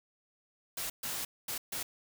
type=noise bursts at uneven times; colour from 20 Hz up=white; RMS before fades=-37 dBFS; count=4; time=0.77-0.9 / 1.03-1.25 / 1.48-1.58 / 1.72-1.83 s; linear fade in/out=5 ms; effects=none